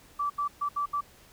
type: tone bursts at uneven times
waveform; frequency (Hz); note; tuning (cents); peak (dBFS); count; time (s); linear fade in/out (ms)
sine; 1160; D6; -22; -26; 5; 0.19-0.3 / 0.38-0.48 / 0.61-0.69 / 0.76-0.86 / 0.93-1.01; 10
effects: pink hiss -56 dBFS RMS until 1.32 s